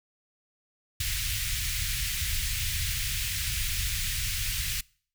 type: band-stop noise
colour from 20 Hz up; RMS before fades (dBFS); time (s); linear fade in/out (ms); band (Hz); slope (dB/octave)
pink; -30; 1-4.81; 5; 110 to 2000; 24
effects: noise-tail reverb RT60 0.5 s tail -25 dB re dry